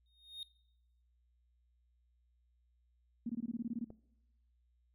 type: tone with exponential growth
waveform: triangle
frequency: 3707 Hz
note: A#7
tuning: 10 cents flat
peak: -38 dBFS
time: 0.06-0.43 s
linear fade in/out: 1 ms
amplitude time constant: 80 ms
type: tone bursts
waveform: sine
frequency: 233.1 Hz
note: A#3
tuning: in tune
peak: -35 dBFS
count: 11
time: 3.26-3.845 s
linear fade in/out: 5 ms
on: 35 ms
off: 20 ms
type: click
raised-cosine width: 2 ms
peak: -37 dBFS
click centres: 3.904 s
effects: noise-tail reverb RT60 0.9 s tail -21 dB re dry + added 60 Hz sine -70 dBFS peak until 4.94 s